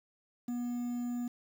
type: tone with quantisation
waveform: triangle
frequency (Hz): 242.3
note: B3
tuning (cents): -33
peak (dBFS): -31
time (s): 0.48-1.28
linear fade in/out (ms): 5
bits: 9
effects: none